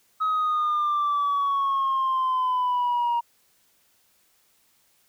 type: exponential sweep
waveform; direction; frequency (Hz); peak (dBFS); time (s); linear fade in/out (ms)
sine; down; 1276 to 941; -19; 0.2-3.21; 20
effects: tanh soft clip ceiling -19 dBFS + white hiss -64 dBFS RMS until 5.08 s